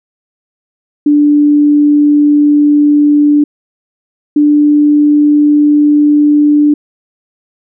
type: tone pair in turn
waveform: sine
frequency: 293.7 / 295.3 Hz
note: D4 / D4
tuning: 0 / +10 cents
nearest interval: unison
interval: 10 cents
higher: second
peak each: -4 dBFS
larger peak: neither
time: 1.06-3.44 / 4.36-6.74 s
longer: neither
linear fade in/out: 5 ms
effects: none